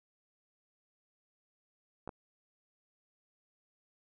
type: clicks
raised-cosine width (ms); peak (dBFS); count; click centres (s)
1; -28; 2; 2.076 / 2.092
effects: none